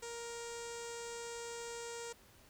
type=tone with low-pass filter; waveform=sawtooth; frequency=468.6 Hz; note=A#4; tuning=9 cents sharp; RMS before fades=-45 dBFS; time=0.02-2.13 s; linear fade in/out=10 ms; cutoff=7500 Hz; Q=4.3; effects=pink hiss -63 dBFS RMS until 2.49 s